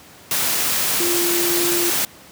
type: tone in noise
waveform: sine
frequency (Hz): 346.4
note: F4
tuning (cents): -14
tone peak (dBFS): -21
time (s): 1-1.9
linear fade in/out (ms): 2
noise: white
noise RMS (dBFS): -20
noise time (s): 0.31-2.05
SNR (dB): -4
effects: pink hiss -44 dBFS RMS until 2.31 s + high-pass 100 Hz 12 dB/octave